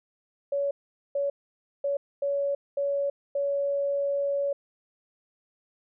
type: tone bursts at uneven times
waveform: sine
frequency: 563 Hz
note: C#5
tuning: 27 cents sharp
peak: -24 dBFS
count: 6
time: 0.52-0.71 / 1.15-1.3 / 1.84-1.97 / 2.22-2.55 / 2.77-3.1 / 3.35-4.53 s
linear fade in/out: 5 ms
effects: none